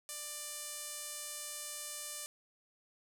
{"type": "tone with band-pass filter", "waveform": "sawtooth", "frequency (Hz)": 592, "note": "D5", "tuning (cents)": 14, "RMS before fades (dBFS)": -44, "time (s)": [0.09, 2.26], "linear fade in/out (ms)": 0, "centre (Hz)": 9100, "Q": 1.5, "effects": ["11-bit"]}